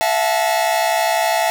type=tone cluster; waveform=45% pulse; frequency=664 / 724 / 868 / 1892 Hz; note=E5 / F#5 / A5 / A#6; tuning=+12 / -38 / -24 / +25 cents; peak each=-19 / -21 / -20 / -28 dBFS; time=0.01-1.5 s; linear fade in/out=0 ms; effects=none